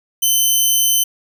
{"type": "tone", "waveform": "5% pulse", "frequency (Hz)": 3050, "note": "G7", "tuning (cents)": -48, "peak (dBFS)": -4, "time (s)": [0.22, 1.04], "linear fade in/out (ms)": 10, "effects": []}